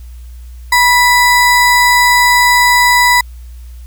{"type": "ring-modulated tone", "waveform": "square", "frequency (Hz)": 1480, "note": "F#6", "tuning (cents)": 0, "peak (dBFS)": -4, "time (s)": [0.72, 3.21], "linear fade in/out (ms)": 5, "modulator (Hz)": 506, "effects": ["added 60 Hz sine -28 dBFS peak until 3.86 s", "white hiss -49 dBFS RMS until 3.86 s"]}